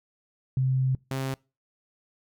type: tone pair in turn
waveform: sine / sawtooth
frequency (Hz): 130.81 / 133.56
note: C3 / C3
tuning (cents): 0 / +36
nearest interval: unison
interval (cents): 36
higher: second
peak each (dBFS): -21 / -24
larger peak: first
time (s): 0.57-0.95 / 1.11-1.34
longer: first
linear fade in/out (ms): 2
effects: noise-tail reverb RT60 0.3 s tail -25 dB re dry